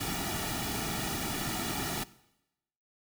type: noise with comb filter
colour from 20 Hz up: pink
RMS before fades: -34 dBFS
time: 0-2.04 s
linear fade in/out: 10 ms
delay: 1.9 ms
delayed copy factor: -0.7
effects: noise-tail reverb RT60 0.9 s tail -19 dB re dry